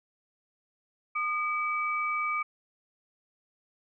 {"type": "tone pair together", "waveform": "sine", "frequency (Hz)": [1220, 2294], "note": ["D#6", "D7"], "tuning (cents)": [-34, -41], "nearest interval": "major seventh", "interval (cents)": 1093, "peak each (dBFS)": [-29, -31], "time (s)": [1.15, 2.43], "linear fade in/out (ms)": 10, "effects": []}